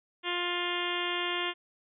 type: harmonic tone with a mistuned harmonic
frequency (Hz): 352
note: F4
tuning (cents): +14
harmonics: 1 / 2 / 3 / 4 / 5 / 6 / 7 / 8 / 9 / 10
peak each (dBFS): -36 / -41 / -37 / -41 / -39 / -38 / -41 / -37 / -38 / -41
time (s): 0.23-1.54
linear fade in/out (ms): 50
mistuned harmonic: 10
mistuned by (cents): -31
effects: none